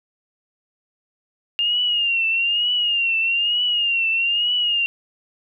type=tone with vibrato; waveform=sine; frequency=2806 Hz; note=F7; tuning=8 cents sharp; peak=-17 dBFS; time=1.59-4.86 s; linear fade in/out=0 ms; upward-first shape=triangle; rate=1.1 Hz; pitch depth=97 cents each way; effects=none